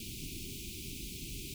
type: band-stop noise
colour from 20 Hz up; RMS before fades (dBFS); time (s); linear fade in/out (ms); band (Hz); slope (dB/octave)
pink; -43; 0-1.54; 2; 400 to 2300; 96
effects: none